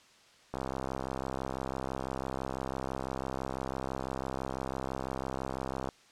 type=click train; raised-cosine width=1 ms; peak=-21 dBFS; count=354; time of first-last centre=0.54-5.888 s; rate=66 Hz; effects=white hiss -60 dBFS RMS until 6.11 s + low-pass 6000 Hz 12 dB/octave